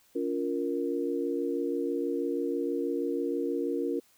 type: chord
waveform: sine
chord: Bb minor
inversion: first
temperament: equal with one note detuned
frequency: 283 / 349.2 / 466.2 Hz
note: Db4 / F4 / Bb4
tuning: +36 / 0 / 0 cents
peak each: -32 dBFS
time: 0.15-4 s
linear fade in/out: 10 ms
effects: white hiss -64 dBFS RMS until 4.17 s